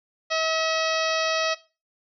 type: harmonic tone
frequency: 642 Hz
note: E5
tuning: 46 cents flat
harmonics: 1 / 2 / 3 / 4 / 5 / 6 / 7 / 8 / 9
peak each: -26 / -29 / -31 / -32 / -33 / -34 / -34 / -35 / -36 dBFS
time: 0.3-1.55 s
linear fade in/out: 20 ms
effects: noise-tail reverb RT60 0.3 s tail -17 dB re dry

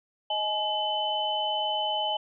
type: tone cluster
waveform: sine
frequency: 624 / 846 / 3026 Hz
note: D#5 / G#5 / F#7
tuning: +5 / +32 / +38 cents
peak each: -33 / -29 / -29 dBFS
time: 0.3-2.17 s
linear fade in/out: 5 ms
effects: none

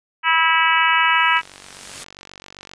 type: harmonic tone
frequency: 325.6 Hz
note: E4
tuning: 21 cents flat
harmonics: 3 / 4 / 5 / 6 / 7 / 8 / 9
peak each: -19 / -20 / -21 / -22 / -22 / -23 / -24 dBFS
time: 0.23-1.42 s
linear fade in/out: 50 ms
type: noise with exponential growth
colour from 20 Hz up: white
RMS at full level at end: -32 dBFS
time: 0.52-2.04 s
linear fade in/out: 5 ms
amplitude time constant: 330 ms
type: click train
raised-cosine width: 0.2 ms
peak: -21 dBFS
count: 66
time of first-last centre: 1.37-2.736 s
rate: 47.6 Hz
effects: resampled to 22050 Hz

